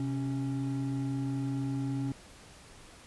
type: tone pair together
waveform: triangle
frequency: 130 / 275.5 Hz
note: C3 / C#4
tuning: -11 / -11 cents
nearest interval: octave + minor second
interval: 1300 cents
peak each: -31 / -31 dBFS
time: 0-2.12 s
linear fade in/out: 2 ms
effects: pink hiss -53 dBFS RMS until 3.06 s + resampled to 24000 Hz